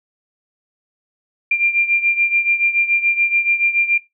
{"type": "beating tone pair", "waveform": "sine", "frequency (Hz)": [2383, 2390], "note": ["D7", "D7"], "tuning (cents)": [25, 30], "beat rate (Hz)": 7, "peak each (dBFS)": [-15, -20], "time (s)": [1.51, 3.98], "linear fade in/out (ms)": 5, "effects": ["noise-tail reverb RT60 0.2 s tail -19 dB re dry"]}